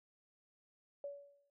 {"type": "tone with exponential decay", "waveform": "sine", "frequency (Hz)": 568, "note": "C#5", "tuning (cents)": 42, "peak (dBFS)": -39, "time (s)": [1.04, 1.5], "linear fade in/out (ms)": 2, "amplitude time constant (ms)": 99, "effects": []}